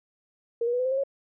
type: tone with pitch steps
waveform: sine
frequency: 466.2 / 479.3 / 492.8 / 506.6 / 520.9 / 535.5 / 550.6 Hz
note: A#4 / A#4 / B4 / B4 / C5 / C5 / C#5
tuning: 0 / +48 / -4 / +44 / -8 / +40 / -12 cents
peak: -23 dBFS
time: 0.61-1.037 s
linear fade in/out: 5 ms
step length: 61 ms
effects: none